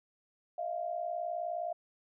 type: tone pair together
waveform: sine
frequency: 634 / 693.7 Hz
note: D#5 / F5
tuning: +32 / -12 cents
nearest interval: major second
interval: 156 cents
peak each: -38 / -35 dBFS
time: 0.58-1.73 s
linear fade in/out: 5 ms
effects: none